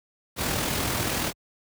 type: noise with amplitude modulation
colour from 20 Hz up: pink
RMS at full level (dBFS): -25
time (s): 0.36-1.33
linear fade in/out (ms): 50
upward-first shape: sine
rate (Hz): 40.8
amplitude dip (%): 35
effects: high-pass 60 Hz 12 dB/octave